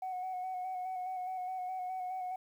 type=tone with vibrato; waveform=sine; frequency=740 Hz; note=F#5; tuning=in tune; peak=-34 dBFS; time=0.02-2.36 s; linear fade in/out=5 ms; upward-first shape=square; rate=4.8 Hz; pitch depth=23 cents each way; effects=tanh soft clip ceiling -33 dBFS + 11-bit